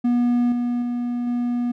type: tone with level steps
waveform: triangle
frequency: 242 Hz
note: B3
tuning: 35 cents flat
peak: -14 / -18 / -20 / -18 dBFS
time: 0.04-1.72 s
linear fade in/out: 10 ms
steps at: 0.52 / 0.82 / 1.27 s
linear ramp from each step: 2 ms
effects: none